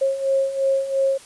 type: beating tone pair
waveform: sine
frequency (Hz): 539 / 541.9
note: C#5 / C#5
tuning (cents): -49 / -39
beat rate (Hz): 2.9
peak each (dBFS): -24 / -19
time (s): 0.01-1.18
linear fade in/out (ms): 10
effects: white hiss -45 dBFS RMS until 1.25 s + resampled to 24000 Hz